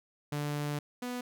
sawtooth tone pair in turn, 146.83 / 246.9 Hz, D3 / B3, 0 / 0 cents, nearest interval major sixth, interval 900 cents, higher second, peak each -28 / -31 dBFS, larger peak first, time 0.32-0.79 / 1.02-1.21 s, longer first, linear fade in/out 5 ms, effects none

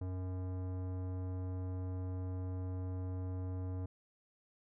sine tone with tanh clipping, 92.3 Hz, F#2, 4 cents flat, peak -39 dBFS, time 0.01-3.86 s, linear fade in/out 5 ms, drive 17 dB, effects none

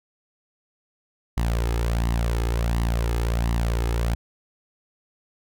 sawtooth tone with flanger, 57.7 Hz, A#1, 17 cents flat, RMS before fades -23 dBFS, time 1.37-4.15 s, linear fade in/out 5 ms, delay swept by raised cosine 1 to 2.4 ms, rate 1.4 Hz, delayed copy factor +0.55, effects none

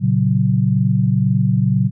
sine chord, F# major, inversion first, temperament equal with one note detuned, 116.54 / 138.59 / 186.71 Hz, A#2 / C#3 / F#3, 0 / 0 / +16 cents, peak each -17 dBFS, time 0-1.91 s, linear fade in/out 50 ms, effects none

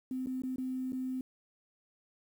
sine tone with dropouts, 257.9 Hz, C4, 25 cents flat, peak -33 dBFS, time 0.11-1.21 s, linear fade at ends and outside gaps 2 ms, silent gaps 0.261-0.27 / 0.42-0.435 / 0.56-0.582 / 0.922-0.93 s, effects 10-bit

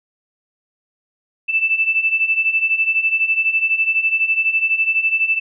sine beating tone pair, 2637 / 2649 Hz, E7 / E7, 0 / +8 cents, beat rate 12 Hz, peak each -20 / -16 dBFS, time 1.48-5.4 s, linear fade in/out 20 ms, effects none

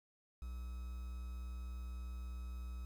triangle tone with quantisation, 61.74 Hz, B1, in tune, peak -40 dBFS, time 0.42-2.85 s, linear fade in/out 0 ms, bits 10, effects none

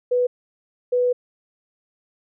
sine tone bursts at uneven times, 493.9 Hz, B4, in tune, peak -16 dBFS, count 2, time 0.11-0.27 / 0.92-1.13 s, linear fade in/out 10 ms, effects none

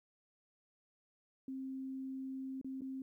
sine tone with dropouts, 264.9 Hz, C4, 22 cents sharp, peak -40 dBFS, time 1.48-3.02 s, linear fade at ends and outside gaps 2 ms, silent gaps 2.614-2.645 / 2.809-2.818 s, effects 13-bit

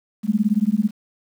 sine tone with tremolo, 210.6 Hz, G#3, 24 cents sharp, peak -12 dBFS, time 0.23-0.91 s, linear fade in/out 50 ms, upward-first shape sine, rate 18 Hz, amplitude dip 100%, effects 8-bit

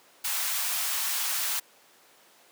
white high-pass noise, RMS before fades -29 dBFS, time 0.24-1.6 s, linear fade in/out 10 ms, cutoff 750 Hz, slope 24 dB/octave, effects pink hiss -57 dBFS RMS until 2.51 s + high-pass 400 Hz 12 dB/octave

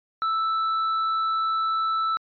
triangle tone with tanh clipping, 1318.5 Hz, E6, in tune, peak -23 dBFS, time 0.22-2.17 s, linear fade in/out 0 ms, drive 10 dB, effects resampled to 11025 Hz

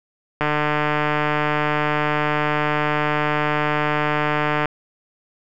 click train, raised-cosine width 0.5 ms, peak -5 dBFS, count 638, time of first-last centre 0.41-4.657 s, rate 150 Hz, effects none

